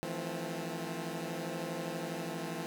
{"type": "chord", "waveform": "15% pulse", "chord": "F major seventh", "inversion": "third", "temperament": "equal with one note detuned", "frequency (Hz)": [162.17, 174.61, 220, 261.6], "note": ["E3", "F3", "A3", "C4"], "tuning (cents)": [-28, 0, 0, 0], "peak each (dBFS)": [-34, -35, -38, -38], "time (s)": [0.03, 2.66], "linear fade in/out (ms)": 0, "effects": []}